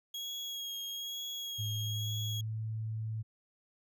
35% pulse tone with vibrato, 3298 Hz, G#7, 13 cents flat, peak -36 dBFS, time 0.14-2.41 s, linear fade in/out 5 ms, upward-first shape sine, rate 1.1 Hz, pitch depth 21 cents each way
sine tone with pitch glide, 108.1 to 110.24 Hz, A2 to A2, -30 to +4 cents, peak -34 dBFS, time 1.58-3.23 s, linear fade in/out 20 ms, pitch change +34 cents, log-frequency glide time 1.69-2.63 s
effects none

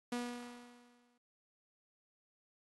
sawtooth tone with exponential decay, 242.5 Hz, B3, 31 cents flat, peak -31 dBFS, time 0.12-1.18 s, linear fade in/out 5 ms, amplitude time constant 230 ms, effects AAC 32 kbps

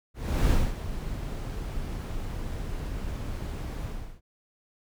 brown noise with ADSR envelope, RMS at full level -20 dBFS, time 0.14-4.21 s, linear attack 350 ms, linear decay 240 ms, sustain -13 dB, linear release 360 ms, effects none

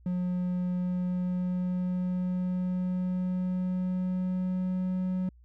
triangle tone with pitch glide, 180 to 184.42 Hz, F#3 to F#3, -47 to -5 cents, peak -25 dBFS, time 0.06-5.29 s, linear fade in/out 2 ms, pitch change +42 cents, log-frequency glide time 0.57-5 s, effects added 60 Hz sine -53 dBFS peak until 5.44 s

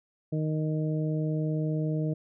harmonic tone, 155.1 Hz, D#3, 5 cents flat, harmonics 1 / 2 / 3 / 4, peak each -27 / -33 / -37 / -39 dBFS, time 0.32-2.14 s, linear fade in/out 10 ms, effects none

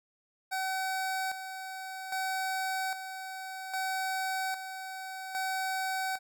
25% pulse tone with tremolo, 760 Hz, F#5, 46 cents sharp, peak -27 dBFS, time 0.51-6.19 s, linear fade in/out 20 ms, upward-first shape square, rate 0.62 Hz, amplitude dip 60%, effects none

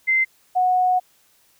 sine tone pair in turn, 2075 / 733.6 Hz, C7 / F#5, -15 / -15 cents, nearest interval octave + tritone, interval 1800 cents, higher first, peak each -15 dBFS, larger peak neither, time 0.07-0.25 / 0.55-1 s, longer second, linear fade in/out 20 ms, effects white hiss -59 dBFS RMS until 1.59 s

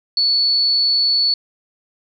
sine tone, 4435 Hz, C#8, in tune, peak -13 dBFS, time 0.17-1.34 s, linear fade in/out 2 ms, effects none

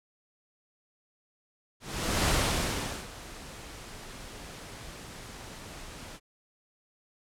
pink noise with ADSR envelope, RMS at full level -25 dBFS, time 1.8-6.2 s, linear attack 480 ms, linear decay 790 ms, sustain -19 dB, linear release 54 ms, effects low-pass 10000 Hz 12 dB/octave

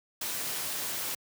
white noise, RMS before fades -34 dBFS, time 0.21-1.15 s, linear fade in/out 5 ms, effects high-pass 100 Hz 12 dB/octave

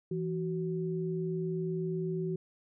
sine tone pair together, 165.93 / 374 Hz, E3 / F#4, +12 / +19 cents, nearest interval octave + major second, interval 1407 cents, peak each -33 / -34 dBFS, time 0.11-2.36 s, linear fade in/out 5 ms, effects none

